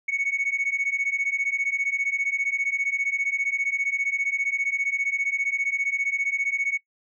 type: beating tone pair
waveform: sine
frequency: 2212 / 2227 Hz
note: C#7 / C#7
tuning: -4 / +7 cents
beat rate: 15 Hz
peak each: -24 dBFS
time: 0.08-6.78 s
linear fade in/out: 10 ms
effects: noise-tail reverb RT60 0.1 s tail -22 dB re dry + tanh soft clip ceiling -19 dBFS